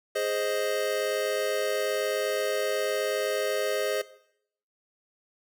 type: chord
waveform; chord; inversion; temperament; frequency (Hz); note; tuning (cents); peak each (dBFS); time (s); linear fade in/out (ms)
square; Ab major; none; equal; 415.3 / 523.3 / 622.3; Ab4 / C5 / Eb5; 0 / 0 / 0; -31; 0.15-4.02; 10
effects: noise-tail reverb RT60 0.7 s tail -18 dB re dry